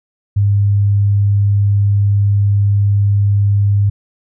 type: tone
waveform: sine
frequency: 101.2 Hz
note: G#2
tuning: 44 cents flat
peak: -9 dBFS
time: 0.36-3.9 s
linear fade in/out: 10 ms
effects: none